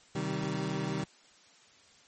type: chord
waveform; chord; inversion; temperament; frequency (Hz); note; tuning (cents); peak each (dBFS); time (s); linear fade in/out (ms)
25% pulse; C minor; none; equal with one note detuned; 130.81 / 155.56 / 192.96; C3 / Eb3 / G3; 0 / 0 / -27; -34 / -31 / -32; 0.15-1.04; 5
effects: white hiss -60 dBFS RMS until 2.07 s + MP3 32 kbps